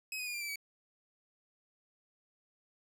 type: tone with pitch steps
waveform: sawtooth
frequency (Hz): 2548 / 2491 / 2436 / 2381 / 2328 / 2277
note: D#7 / D#7 / D#7 / D7 / D7 / C#7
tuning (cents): +41 / +1 / -37 / +23 / -16 / +46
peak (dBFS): -34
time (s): 0.12-0.558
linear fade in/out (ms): 2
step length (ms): 73
effects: none